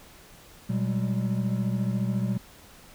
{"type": "tone cluster", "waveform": "triangle", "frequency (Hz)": [120.9, 189.5, 203.7], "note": ["B2", "F#3", "G#3"], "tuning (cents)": [-36, 42, -33], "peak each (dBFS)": [-26, -26, -29], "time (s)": [0.69, 2.38], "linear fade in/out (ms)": 10, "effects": ["pink hiss -51 dBFS RMS until 2.94 s"]}